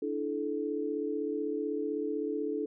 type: chord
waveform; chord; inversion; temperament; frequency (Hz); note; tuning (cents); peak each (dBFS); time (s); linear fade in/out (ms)
sine; D suspended second; none; equal with one note detuned; 293.7 / 329.6 / 432.7; D4 / E4 / A4; 0 / 0 / -29; -35 / -37 / -33; 0.02-2.66; 5
effects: none